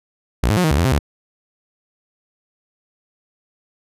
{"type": "tone with pitch steps", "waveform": "sawtooth", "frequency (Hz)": [59.8, 106.1, 180.6, 157.1, 70.5, 85.4, 131.2, 72.6], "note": ["A#1", "G#2", "F#3", "D#3", "C#2", "F2", "C3", "D2"], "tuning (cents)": [45, 38, -42, 17, 30, -38, 5, -19], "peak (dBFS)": -10, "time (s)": [0.43, 0.99], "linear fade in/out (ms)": 5, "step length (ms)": 70, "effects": ["resampled to 32000 Hz"]}